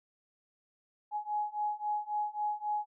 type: beating tone pair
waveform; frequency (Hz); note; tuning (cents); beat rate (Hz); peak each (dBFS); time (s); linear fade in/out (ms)
sine; 837 / 840.7; G#5 / G#5; +13 / +21; 3.7; -35 / -34; 1.11-2.86; 50
effects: none